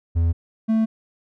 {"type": "tone pair in turn", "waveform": "triangle", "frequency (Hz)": [83.6, 221.8], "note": ["E2", "A3"], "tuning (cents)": [25, 14], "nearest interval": "octave + perfect fourth", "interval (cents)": 1689, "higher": "second", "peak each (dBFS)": -14, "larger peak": "neither", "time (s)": [[0.15, 0.33], [0.68, 0.86]], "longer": "neither", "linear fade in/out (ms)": 20, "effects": []}